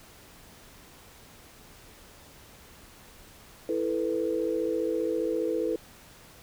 sine chord, E suspended fourth, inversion none, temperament just, 329.6 / 439.5 / 494.4 Hz, E4 / A4 / B4, 0 / -2 / +2 cents, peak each -30 dBFS, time 3.69-5.76 s, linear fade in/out 2 ms, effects pink hiss -52 dBFS RMS until 6.42 s

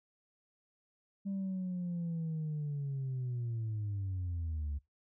sine linear sweep, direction down, 198.4 to 70 Hz, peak -32 dBFS, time 1.25-4.79 s, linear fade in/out 20 ms, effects noise-tail reverb RT60 0.2 s tail -24 dB re dry + tanh soft clip ceiling -32 dBFS

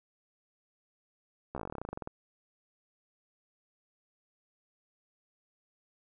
slowing click train, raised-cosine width 1 ms, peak -24 dBFS, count 19, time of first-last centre 1.55-2.074 s, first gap 14 ms, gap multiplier 1.08, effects none

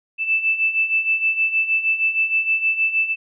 sine beating tone pair, 2637 / 2643.4 Hz, E7 / E7, 0 / +4 cents, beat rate 6.4 Hz, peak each -23 / -18 dBFS, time 0.18-3.16 s, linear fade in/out 50 ms, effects none

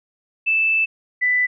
sine tone pair in turn, 2637 / 1989.5 Hz, E7 / B6, 0 / +12 cents, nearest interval perfect fourth, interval 488 cents, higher first, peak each -15 dBFS, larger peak neither, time 0.46-0.86 / 1.21-1.47 s, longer first, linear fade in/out 20 ms, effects none

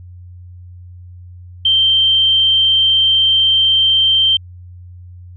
sine tone, 3136 Hz, G7, in tune, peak -9 dBFS, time 1.65-4.37 s, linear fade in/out 5 ms, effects added 89 Hz sine -33 dBFS peak until 5.36 s

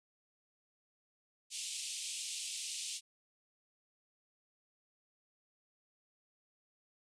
white band-pass noise, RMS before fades -42 dBFS, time 1.5-3.01 s, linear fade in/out 50 ms, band 2500 to 9300 Hz, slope 48 dB/octave, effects none

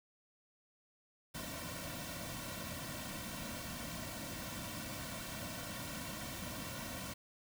pink noise with comb filter, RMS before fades -44 dBFS, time 1.34-7.14 s, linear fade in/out 10 ms, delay 2.4 ms, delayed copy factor -1, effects none

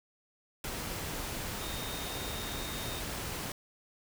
sine tone in noise, 3693 Hz, A#7, 17 cents flat, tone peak -44 dBFS, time 1.61-3 s, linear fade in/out 2 ms, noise pink, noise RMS -38 dBFS, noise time 0.64-3.52 s, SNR -9 dB, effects none

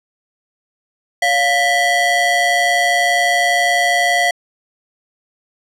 square ring-modulated tone, 637 Hz, D#5, 41 cents sharp, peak -10 dBFS, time 1.22-4.31 s, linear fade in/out 5 ms, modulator 1340 Hz, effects low-pass 11000 Hz 12 dB/octave

